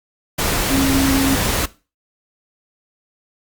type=tone in noise; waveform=sine; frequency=270.4 Hz; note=C#4; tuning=43 cents flat; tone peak=-15 dBFS; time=0.7-1.36 s; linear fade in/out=10 ms; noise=pink; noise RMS=-19 dBFS; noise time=0.38-1.66 s; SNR=+1 dB; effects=noise-tail reverb RT60 0.3 s tail -18 dB re dry + Opus 48 kbps